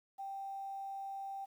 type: tone with quantisation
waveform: sine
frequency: 784 Hz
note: G5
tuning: in tune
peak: -40 dBFS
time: 0.18-1.46 s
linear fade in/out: 20 ms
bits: 11
effects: none